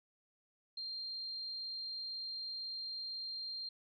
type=tone; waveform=sine; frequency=4186 Hz; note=C8; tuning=in tune; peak=-40 dBFS; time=0.77-3.69 s; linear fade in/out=5 ms; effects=none